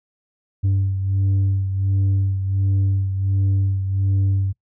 sine beating tone pair, 97 / 98.4 Hz, G2 / G2, -18 / +7 cents, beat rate 1.4 Hz, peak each -15 / -22 dBFS, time 0.63-4.53 s, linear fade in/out 20 ms, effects noise-tail reverb RT60 0.1 s tail -22 dB re dry + tanh soft clip ceiling -14 dBFS

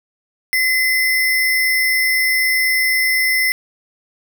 sine tone with sample-and-hold, 2039 Hz, C7, 45 cents flat, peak -13 dBFS, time 0.53-3.52 s, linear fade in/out 0 ms, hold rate 7350 Hz, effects none

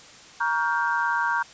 sine chord, G half-diminished seventh, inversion first, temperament just, 940.8 / 1128.9 / 1411.2 / 1568 Hz, Bb5 / Db6 / F6 / G6, +16 / +31 / +18 / 0 cents, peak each -25 / -30 / -29 / -26 dBFS, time 0.4-1.43 s, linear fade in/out 10 ms, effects white hiss -47 dBFS RMS until 1.53 s + resampled to 16000 Hz

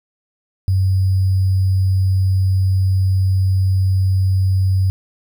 sine tone with sample-and-hold, 94.7 Hz, F#2, 41 cents sharp, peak -12 dBFS, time 0.68-4.9 s, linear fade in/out 0 ms, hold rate 4900 Hz, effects none

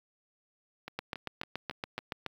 two click trains, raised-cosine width 0.3 ms, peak -24 / -18 dBFS, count 5 / 10, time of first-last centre 0.88-1.988 / 0.99-2.263 s, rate 3.61 / 7.07 Hz, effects high-pass 80 Hz 12 dB/octave + 9-bit

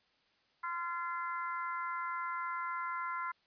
harmonic tone, 343.6 Hz, F4, 28 cents flat, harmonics 3 / 4 / 5 / 6, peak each -38 / -39 / -49 / -46 dBFS, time 0.63-3.32 s, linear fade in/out 10 ms, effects white hiss -72 dBFS RMS until 3.46 s + resampled to 11025 Hz

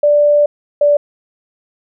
sine tone pair in turn, 587.3 / 582.9 Hz, D5 / D5, 0 / -13 cents, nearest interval unison, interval 13 cents, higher first, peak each -7 dBFS, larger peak neither, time 0.03-0.46 / 0.81-0.97 s, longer first, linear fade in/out 5 ms, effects none

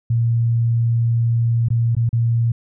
sine tone with dropouts, 116.54 Hz, A#2, in tune, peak -14 dBFS, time 0.1-2.52 s, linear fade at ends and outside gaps 5 ms, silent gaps 1.686-1.703 / 1.951-1.966 / 2.092-2.129 s, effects none

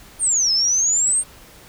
sine exponential two-way sweep, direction down then up, 9190 to 5120 to 8810 Hz, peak -15 dBFS, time 0.19-1.24 s, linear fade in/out 50 ms, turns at 0.52 s, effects pink hiss -45 dBFS RMS until 1.68 s

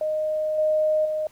sine tone with level steps, 618 Hz, D#5, 12 cents flat, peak -22 / -18 / -23 dBFS, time 0.01-1.27 s, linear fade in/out 2 ms, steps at 0.58 / 1.05 s, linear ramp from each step 5 ms, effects pink hiss -56 dBFS RMS until 1.31 s

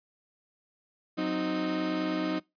35% pulse chord, C diminished, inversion second, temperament equal, 185 / 261.6 / 311.1 Hz, Gb3 / C4 / Eb4, 0 / 0 / 0 cents, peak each -33 / -34 / -28 dBFS, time 1.17-2.4 s, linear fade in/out 20 ms, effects noise-tail reverb RT60 0.2 s tail -23 dB re dry + resampled to 11025 Hz

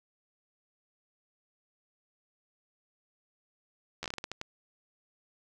slowing click train, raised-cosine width 0.2 ms, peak -19 dBFS, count 10, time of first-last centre 4.03-4.414 s, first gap 12 ms, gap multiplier 1.3, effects none

